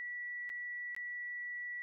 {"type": "tone with dropouts", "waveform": "sine", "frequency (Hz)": 1949, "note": "B6", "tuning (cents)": -23, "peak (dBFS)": -39, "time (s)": [0, 1.82], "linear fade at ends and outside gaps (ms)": 0, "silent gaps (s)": [[0.493, 0.5], [0.949, 0.964]], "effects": []}